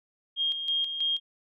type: tone with tremolo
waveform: sine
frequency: 3231 Hz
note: G#7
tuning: 48 cents flat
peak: -24 dBFS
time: 0.36-1.2 s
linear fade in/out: 50 ms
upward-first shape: square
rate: 3.1 Hz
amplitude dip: 55%
effects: none

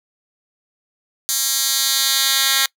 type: tone with high-pass filter sweep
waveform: 10% pulse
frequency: 270 Hz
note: C#4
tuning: 45 cents flat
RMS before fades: -18 dBFS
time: 1.29-2.66 s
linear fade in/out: 0 ms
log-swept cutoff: 6000 to 2700 Hz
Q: 1.3
effects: noise-tail reverb RT60 0.1 s tail -24 dB re dry

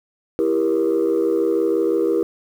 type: chord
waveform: sine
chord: E diminished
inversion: none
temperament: just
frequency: 329.6 / 395.6 / 474.7 Hz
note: E4 / G4 / Bb4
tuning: 0 / +16 / +31 cents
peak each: -19 dBFS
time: 0.39-2.23 s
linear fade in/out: 0 ms
effects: tanh soft clip ceiling -11 dBFS + 8-bit

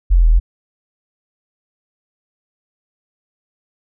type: linear two-way sweep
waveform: sine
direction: down then up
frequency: 46.25 to 38.89 to 46.25 Hz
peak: -7 dBFS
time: 0.1-0.4 s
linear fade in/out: 20 ms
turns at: 0.3 s
effects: none

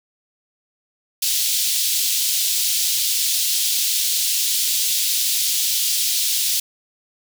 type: high-pass noise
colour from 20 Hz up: pink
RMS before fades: -20 dBFS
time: 1.22-6.6 s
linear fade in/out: 5 ms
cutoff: 3400 Hz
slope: 24 dB/octave
effects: none

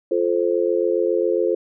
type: chord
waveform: sine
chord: F major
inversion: none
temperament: just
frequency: 349.2 / 436.5 / 523.8 Hz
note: F4 / A4 / C5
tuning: 0 / -14 / +2 cents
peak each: -21 / -21 / -22 dBFS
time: 0.11-1.55 s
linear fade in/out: 5 ms
effects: none

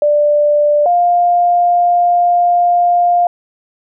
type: tone pair in turn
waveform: sine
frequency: 590 / 702.9 Hz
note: D5 / F5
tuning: +8 / +11 cents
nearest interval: minor third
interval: 303 cents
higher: second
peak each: -8 dBFS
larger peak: neither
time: 0.02-0.86 / 0.86-3.27 s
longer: second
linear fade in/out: 2 ms
effects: none

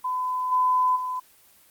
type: tone with level steps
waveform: sine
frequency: 1010 Hz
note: B5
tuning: 39 cents sharp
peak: -24 / -18 / -26 dBFS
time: 0.04-1.2 s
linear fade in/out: 10 ms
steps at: 0.51 / 0.95 s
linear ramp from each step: 20 ms
effects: white hiss -56 dBFS RMS until 1.7 s + Opus 24 kbps

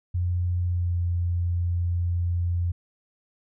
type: tone with pitch glide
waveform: sine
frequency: 88.6 to 87.13 Hz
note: F2 to F2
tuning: +25 to -4 cents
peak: -22 dBFS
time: 0.14-2.72 s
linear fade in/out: 10 ms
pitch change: -29 cents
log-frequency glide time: 0.66-0.97 s
effects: none

